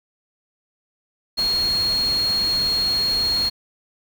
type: tone in noise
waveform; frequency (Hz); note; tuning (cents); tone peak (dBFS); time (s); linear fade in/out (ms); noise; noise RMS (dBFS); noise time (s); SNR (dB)
sine; 4284; C8; +40; -18; 1.37-3.5; 20; pink; -32; 1.37-3.5; +11
effects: none